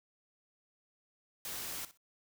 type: noise with echo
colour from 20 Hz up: white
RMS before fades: -41 dBFS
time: 1.45-1.85 s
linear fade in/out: 2 ms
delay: 62 ms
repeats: 2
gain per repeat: -15 dB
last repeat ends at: 1.974 s
effects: none